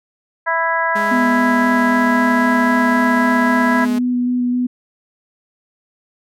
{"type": "harmonic tone", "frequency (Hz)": 330.1, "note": "E4", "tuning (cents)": 2, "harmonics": [2, 3, 4, 5, 6], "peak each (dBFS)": [-22, -18, -25, -19, -25], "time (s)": [0.46, 3.86], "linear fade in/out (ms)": 20}
{"type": "tone with pitch glide", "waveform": "sawtooth", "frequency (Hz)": [207.3, 210.9], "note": ["G#3", "G#3"], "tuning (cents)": [-3, 27], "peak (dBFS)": -19, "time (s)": [0.95, 3.99], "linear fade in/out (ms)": 10, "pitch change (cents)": 30, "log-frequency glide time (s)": [1.86, 2.5]}
{"type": "tone with vibrato", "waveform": "sine", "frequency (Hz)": 246.9, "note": "B3", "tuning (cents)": 0, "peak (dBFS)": -14, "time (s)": [1.11, 4.67], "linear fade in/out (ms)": 10, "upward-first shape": "square", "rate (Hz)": 3.8, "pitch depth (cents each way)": 9}
{"effects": ["MP3 96 kbps"]}